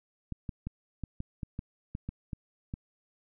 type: clicks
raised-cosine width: 5 ms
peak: -23 dBFS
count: 11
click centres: 0.323 / 0.492 / 0.67 / 1.037 / 1.204 / 1.432 / 1.591 / 1.951 / 2.09 / 2.332 / 2.739 s
effects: none